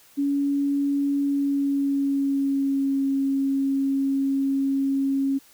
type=tone with pitch glide; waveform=sine; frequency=281.8 to 273 Hz; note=C#4 to C#4; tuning=+29 to -26 cents; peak=-20 dBFS; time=0.17-5.39 s; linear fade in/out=20 ms; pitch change=-55 cents; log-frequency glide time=1.21-3.06 s; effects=white hiss -54 dBFS RMS until 5.53 s